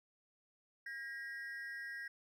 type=ring-modulated tone; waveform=triangle; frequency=1760 Hz; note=A6; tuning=in tune; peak=-38 dBFS; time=0.86-2.08 s; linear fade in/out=5 ms; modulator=140 Hz; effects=none